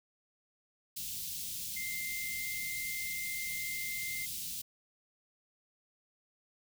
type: band-stop noise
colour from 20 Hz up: white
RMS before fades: -40 dBFS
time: 0.96-4.62 s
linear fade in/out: 10 ms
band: 210 to 3100 Hz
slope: 24 dB/octave
type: tone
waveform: sine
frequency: 2093 Hz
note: C7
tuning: in tune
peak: -38 dBFS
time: 1.76-4.26 s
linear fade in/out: 10 ms
effects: none